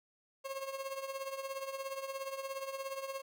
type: tone with tremolo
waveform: 30% pulse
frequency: 541 Hz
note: C#5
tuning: 42 cents flat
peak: -33 dBFS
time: 0.44-3.22 s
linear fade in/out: 20 ms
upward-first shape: triangle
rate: 17 Hz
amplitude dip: 75%
effects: none